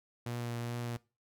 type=tone with vibrato; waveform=sawtooth; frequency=119.1 Hz; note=A#2; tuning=38 cents sharp; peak=-32 dBFS; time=0.26-0.97 s; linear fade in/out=5 ms; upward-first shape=triangle; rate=2.4 Hz; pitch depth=17 cents each way; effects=noise-tail reverb RT60 0.3 s tail -21 dB re dry